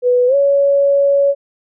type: tone with pitch glide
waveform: sine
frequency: 493.9 to 560.8 Hz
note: B4 to C#5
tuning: 0 to +20 cents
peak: -9 dBFS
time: 0.02-1.35 s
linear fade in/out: 50 ms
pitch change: +220 cents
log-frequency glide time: 0.27-0.35 s
effects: none